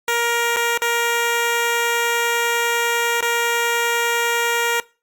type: tone with dropouts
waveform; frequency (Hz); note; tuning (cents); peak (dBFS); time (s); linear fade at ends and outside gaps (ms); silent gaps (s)
10% pulse; 470; A#4; +14; -9; 0.08-4.8; 1; 0.562-0.568 / 0.776-0.819 / 3.208-3.225
effects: noise-tail reverb RT60 0.3 s tail -21 dB re dry + Opus 48 kbps